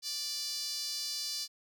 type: tone with high-pass filter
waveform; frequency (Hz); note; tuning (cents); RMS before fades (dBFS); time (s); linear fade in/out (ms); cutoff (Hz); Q
sawtooth; 587.3; D5; 0; -37; 0.02-1.48; 50; 4700; 4.7
effects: none